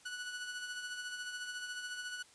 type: tone with tremolo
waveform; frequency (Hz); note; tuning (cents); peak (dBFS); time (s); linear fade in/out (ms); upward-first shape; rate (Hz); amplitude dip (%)
sawtooth; 1476; F#6; -5; -35; 0.05-2.23; 10; sine; 14; 45
effects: white hiss -62 dBFS RMS until 2.34 s + resampled to 22050 Hz